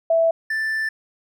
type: tone pair in turn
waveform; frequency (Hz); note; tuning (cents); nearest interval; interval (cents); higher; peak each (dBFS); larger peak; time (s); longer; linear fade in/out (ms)
sine / triangle; 659 / 1766.4; E5 / A6; -1 / +6; octave + perfect fourth; 1707; second; -14 / -19; first; 0.1-0.31 / 0.5-0.89; second; 5
effects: none